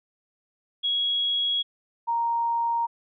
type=tone pair in turn; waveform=sine; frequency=3322 / 932.2 Hz; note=G#7 / A#5; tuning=0 / 0 cents; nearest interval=octave + minor seventh; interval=2200 cents; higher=first; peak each=-22 dBFS; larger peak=neither; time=0.83-1.63 / 2.07-2.87 s; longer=neither; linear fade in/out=20 ms; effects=none